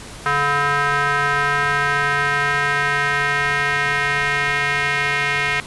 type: tone with band-pass filter sweep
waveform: square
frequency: 143.2 Hz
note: D3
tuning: 43 cents flat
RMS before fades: -19 dBFS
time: 0.26-5.6 s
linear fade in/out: 0 ms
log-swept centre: 1400 to 2100 Hz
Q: 2.9
effects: pink hiss -36 dBFS RMS until 5.66 s + resampled to 24000 Hz